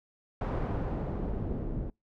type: noise with low-pass filter sweep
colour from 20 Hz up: pink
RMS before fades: -33 dBFS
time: 0.41-1.9 s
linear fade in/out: 2 ms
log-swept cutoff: 1000 to 300 Hz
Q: 0.71
effects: noise-tail reverb RT60 0.2 s tail -26 dB re dry